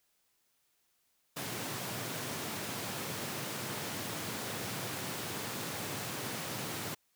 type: high-pass noise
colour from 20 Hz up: pink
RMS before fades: -39 dBFS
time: 1.36-6.95 s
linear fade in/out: 10 ms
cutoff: 100 Hz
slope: 48 dB/octave
effects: white hiss -75 dBFS RMS until 7.15 s